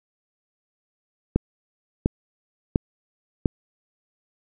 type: click train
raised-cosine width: 3 ms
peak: -5 dBFS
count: 4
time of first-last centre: 1.36-3.458 s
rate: 1.43 Hz
effects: none